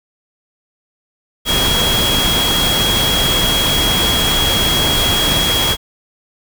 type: tone in noise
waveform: sine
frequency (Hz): 3299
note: G#7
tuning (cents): -12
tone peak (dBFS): -15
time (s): 1.45-5.77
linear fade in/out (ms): 50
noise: pink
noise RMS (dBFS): -17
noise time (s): 1.45-5.77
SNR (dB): -1
effects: none